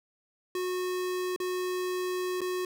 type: tone with dropouts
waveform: square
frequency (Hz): 365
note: F#4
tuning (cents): -24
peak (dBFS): -30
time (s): 0.55-2.65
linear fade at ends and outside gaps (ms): 2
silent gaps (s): 1.362-1.401 / 2.407-2.415
effects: none